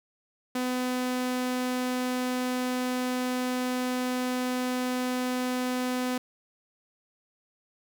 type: tone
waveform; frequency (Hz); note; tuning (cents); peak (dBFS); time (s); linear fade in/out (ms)
sawtooth; 251.8; B3; +34; -23; 0.55-6.18; 5
effects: none